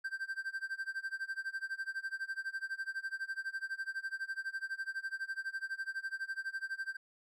triangle tone with tremolo, 1568 Hz, G6, in tune, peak -32 dBFS, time 0.04-6.97 s, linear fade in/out 10 ms, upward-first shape sine, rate 12 Hz, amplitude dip 95%, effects none

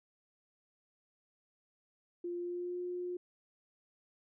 sine tone with pitch glide, 349.2 to 356.9 Hz, F4 to F4, 0 to +38 cents, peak -36 dBFS, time 2.24-3.17 s, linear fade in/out 5 ms, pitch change +38 cents, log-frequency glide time 2.36-2.79 s, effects none

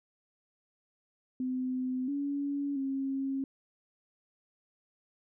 sine tone with pitch steps, 255.8 / 283.1 / 270.4 Hz, C4 / C#4 / C#4, -39 / +37 / -43 cents, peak -30 dBFS, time 1.4-3.44 s, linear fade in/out 2 ms, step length 680 ms, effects none

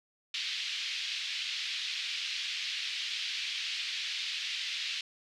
pink band-pass noise, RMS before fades -36 dBFS, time 0.34-5.01 s, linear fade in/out 2 ms, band 2500 to 4500 Hz, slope 24 dB/octave, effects none

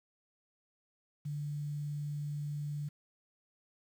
sine tone with quantisation, 146.83 Hz, D3, in tune, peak -35 dBFS, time 1.25-2.89 s, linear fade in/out 10 ms, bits 10, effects none

